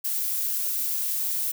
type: noise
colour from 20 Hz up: violet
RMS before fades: -27 dBFS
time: 0.04-1.52 s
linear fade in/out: 10 ms
effects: none